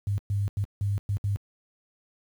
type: tone bursts at uneven times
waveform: sine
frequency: 100.7 Hz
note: G2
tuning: 47 cents sharp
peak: -23 dBFS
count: 6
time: 0.07-0.18 / 0.3-0.48 / 0.57-0.64 / 0.81-0.98 / 1.09-1.17 / 1.24-1.36 s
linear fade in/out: 0 ms
effects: high-pass 60 Hz 12 dB/octave + 9-bit